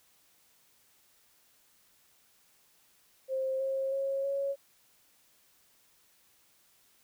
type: tone with pitch steps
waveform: sine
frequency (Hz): 528 / 536.6 / 545.4 / 554.3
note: C5 / C5 / C#5 / C#5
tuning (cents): +16 / +44 / -28 / 0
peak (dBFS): -29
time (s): 3.28-4.56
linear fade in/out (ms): 50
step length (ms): 320
effects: white hiss -66 dBFS RMS until 7.03 s